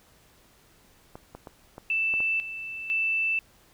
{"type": "clicks", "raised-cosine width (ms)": 1, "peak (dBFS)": -26, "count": 6, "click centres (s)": [1.155, 1.35, 1.472, 1.781, 2.139, 2.204]}
{"type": "tone with tremolo", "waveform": "sine", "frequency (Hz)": 2651, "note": "E7", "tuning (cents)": 9, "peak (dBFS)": -23, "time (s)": [1.9, 3.39], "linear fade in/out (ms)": 2, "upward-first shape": "square", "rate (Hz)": 1, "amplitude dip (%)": 70}
{"effects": ["pink hiss -59 dBFS RMS until 3.73 s"]}